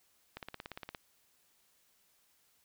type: click train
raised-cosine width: 0.3 ms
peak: -26 dBFS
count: 11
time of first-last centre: 0.37-0.948 s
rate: 17.3 Hz
effects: white hiss -71 dBFS RMS until 2.64 s